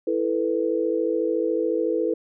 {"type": "chord", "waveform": "sine", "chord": "E suspended fourth", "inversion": "none", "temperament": "equal", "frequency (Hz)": [329.6, 440, 493.9], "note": ["E4", "A4", "B4"], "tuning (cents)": [0, 0, 0], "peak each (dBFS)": -25, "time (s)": [0.07, 2.14], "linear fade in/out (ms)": 5, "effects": []}